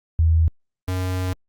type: tone pair in turn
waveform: sine / square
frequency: 81 / 92.21 Hz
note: E2 / F#2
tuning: -30 / -5 cents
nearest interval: major second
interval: 225 cents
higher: second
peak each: -13 / -22 dBFS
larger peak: first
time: 0.19-0.48 / 0.88-1.33 s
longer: second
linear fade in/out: 0 ms
effects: Opus 48 kbps